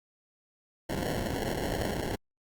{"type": "noise with sample-and-hold", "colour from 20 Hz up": "white", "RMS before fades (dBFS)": -32, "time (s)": [0.89, 2.16], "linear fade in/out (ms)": 10, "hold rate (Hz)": 1225, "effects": ["Opus 48 kbps"]}